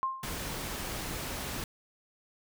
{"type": "tone with exponential decay", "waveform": "sine", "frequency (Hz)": 1058, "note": "C6", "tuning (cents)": 19, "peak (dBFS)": -25, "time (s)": [0.03, 0.42], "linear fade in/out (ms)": 0, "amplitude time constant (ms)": 83}
{"type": "noise", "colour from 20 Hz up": "pink", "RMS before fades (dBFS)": -37, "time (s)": [0.23, 1.64], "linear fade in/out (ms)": 2}
{"effects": []}